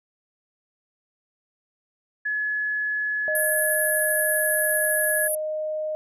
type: tone with pitch glide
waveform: sine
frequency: 1702 to 1684.4 Hz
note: G#6 to G#6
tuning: +42 to +24 cents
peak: -23 dBFS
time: 2.25-5.28 s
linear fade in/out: 10 ms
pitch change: -18 cents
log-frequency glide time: 3.5-5.07 s
type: tone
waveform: sine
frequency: 618 Hz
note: D#5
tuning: 12 cents flat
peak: -25 dBFS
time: 3.28-5.95 s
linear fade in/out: 0 ms
type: band-pass noise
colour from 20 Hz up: pink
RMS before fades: -27 dBFS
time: 3.35-5.35 s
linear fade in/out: 2 ms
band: 10000 to 12000 Hz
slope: 96 dB/octave
effects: none